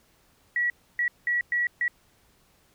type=tone bursts at uneven times; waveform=sine; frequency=1930 Hz; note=B6; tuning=40 cents flat; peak=-22 dBFS; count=5; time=0.56-0.7 / 0.99-1.08 / 1.27-1.41 / 1.52-1.67 / 1.81-1.88 s; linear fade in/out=2 ms; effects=pink hiss -63 dBFS RMS until 2.74 s